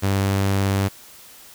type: tone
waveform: sawtooth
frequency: 98 Hz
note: G2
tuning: in tune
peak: -14 dBFS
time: 0.02-0.89 s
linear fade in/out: 20 ms
effects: white hiss -45 dBFS RMS until 1.54 s